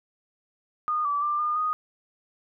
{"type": "tone with pitch steps", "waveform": "sine", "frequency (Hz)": [1225, 1155, 1186, 1213, 1241], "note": ["D#6", "D6", "D6", "D#6", "D#6"], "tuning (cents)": [-27, -29, 17, -44, -5], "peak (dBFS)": -23, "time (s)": [0.88, 1.73], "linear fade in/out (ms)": 0, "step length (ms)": 170, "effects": []}